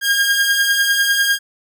sawtooth beating tone pair, 1611 / 1621 Hz, G6 / G#6, +47 / -42 cents, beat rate 10 Hz, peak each -17 / -11 dBFS, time 0.01-1.39 s, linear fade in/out 50 ms, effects none

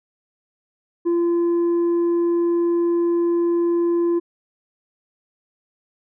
sine tone with tanh clipping, 342.6 Hz, F4, 33 cents flat, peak -17 dBFS, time 1.05-4.2 s, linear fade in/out 20 ms, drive 3 dB, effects none

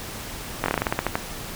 slowing click train, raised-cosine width 0.5 ms, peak -6 dBFS, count 12, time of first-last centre 0.64-1.155 s, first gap 20 ms, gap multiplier 1.16, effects pink hiss -35 dBFS RMS until 1.55 s

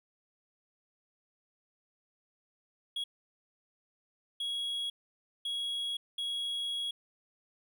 triangle tone bursts at uneven times, 3322 Hz, G#7, in tune, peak -31 dBFS, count 4, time 2.96-3.04 / 4.4-4.9 / 5.45-5.97 / 6.18-6.91 s, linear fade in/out 5 ms, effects none

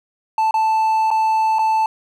triangle tone with dropouts, 880 Hz, A5, in tune, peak -12 dBFS, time 0.38-1.86 s, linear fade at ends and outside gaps 2 ms, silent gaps 0.51-0.541 / 1.105-1.112 / 1.586-1.591 s, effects none

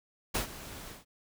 pink noise with ADSR envelope, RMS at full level -29 dBFS, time 0.34-1.05 s, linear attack 14 ms, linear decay 110 ms, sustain -16 dB, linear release 150 ms, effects none

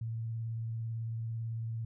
sine tone with vibrato, 113.7 Hz, A#2, 43 cents flat, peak -34 dBFS, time 0.01-1.85 s, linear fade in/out 5 ms, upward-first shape triangle, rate 18 Hz, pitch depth 29 cents each way, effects none

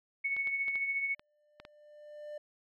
sine tone with tremolo, 2213 Hz, C#7, 3 cents flat, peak -28 dBFS, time 0.24-1.15 s, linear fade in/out 10 ms, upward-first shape triangle, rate 14 Hz, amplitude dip 55%
clicks, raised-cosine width 0.3 ms, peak -31 dBFS, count 7, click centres 0.366 / 0.473 / 0.682 / 0.756 / 1.195 / 1.6 / 1.651 s
triangle tone with exponential growth, 596 Hz, D5, 25 cents sharp, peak -37 dBFS, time 1.09-2.38 s, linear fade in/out 5 ms, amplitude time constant 280 ms
effects none

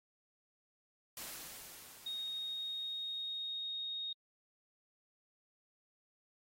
white noise with exponential decay, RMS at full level -45 dBFS, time 1.17-4.12 s, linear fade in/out 1 ms, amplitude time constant 640 ms
sine tone, 3729 Hz, A#7, in tune, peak -38 dBFS, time 2.06-4.13 s, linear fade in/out 5 ms
effects AAC 48 kbps

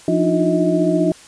sine tone cluster, 173.6 / 298 / 312.9 / 354.7 / 637 Hz, F3 / D4 / D#4 / F4 / D#5, -10 / +25 / +10 / +27 / +41 cents, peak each -20 dBFS, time 0.08-1.12 s, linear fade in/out 2 ms, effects white hiss -43 dBFS RMS until 1.27 s + resampled to 22050 Hz

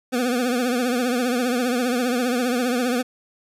25% pulse tone with vibrato, 246.9 Hz, B3, in tune, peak -16 dBFS, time 0.12-3.03 s, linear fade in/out 20 ms, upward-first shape triangle, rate 15 Hz, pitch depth 100 cents each way, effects resampled to 32000 Hz

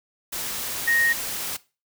sine tone in noise, 1864.7 Hz, A#6, in tune, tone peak -18 dBFS, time 0.87-1.13 s, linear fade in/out 10 ms, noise white, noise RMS -30 dBFS, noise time 0.32-1.57 s, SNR +9 dB, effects noise-tail reverb RT60 0.3 s tail -19 dB re dry

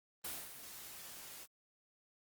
white noise with ADSR envelope, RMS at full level -41 dBFS, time 0.24-1.47 s, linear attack 8 ms, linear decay 230 ms, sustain -10 dB, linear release 43 ms, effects Opus 24 kbps

